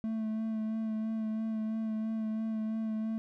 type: tone with vibrato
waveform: triangle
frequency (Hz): 220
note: A3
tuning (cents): 0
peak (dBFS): -29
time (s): 0.04-3.18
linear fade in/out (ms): 0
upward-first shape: sine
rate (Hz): 3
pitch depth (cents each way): 20
effects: none